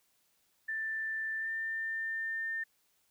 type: tone with pitch glide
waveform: sine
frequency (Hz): 1772 to 1799.9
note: A6 to A6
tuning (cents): +12 to +39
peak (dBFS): -33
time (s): 0.68-2.64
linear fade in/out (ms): 10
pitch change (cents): +27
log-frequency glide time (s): 1.38-1.51
effects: white hiss -73 dBFS RMS until 3.1 s